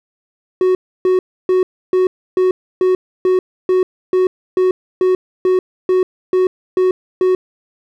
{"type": "tone bursts", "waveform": "triangle", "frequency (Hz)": 370, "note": "F#4", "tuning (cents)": 0, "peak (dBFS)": -8, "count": 16, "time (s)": [0.61, 7.35], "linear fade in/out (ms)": 2, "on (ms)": 140, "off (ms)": 300, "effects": []}